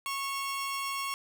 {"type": "tone pair together", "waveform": "sawtooth", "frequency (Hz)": [1100, 2746], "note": ["C#6", "F7"], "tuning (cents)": [-14, -30], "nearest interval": "octave + major third", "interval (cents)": 1584, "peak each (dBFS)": [-29, -36], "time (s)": [0.06, 1.14], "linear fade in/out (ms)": 0, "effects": []}